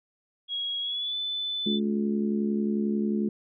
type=tone with pitch glide; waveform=sine; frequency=3309 to 3506 Hz; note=G#7 to A7; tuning=-7 to -7 cents; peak=-28 dBFS; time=0.48-1.8 s; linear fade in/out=50 ms; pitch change=+100 cents; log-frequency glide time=0.81-1.17 s
type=harmonic tone; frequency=71.2 Hz; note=C#2; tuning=47 cents sharp; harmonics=3 / 4 / 5 / 6; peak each=-25 / -36 / -31 / -39 dBFS; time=1.66-3.29 s; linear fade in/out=5 ms
effects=none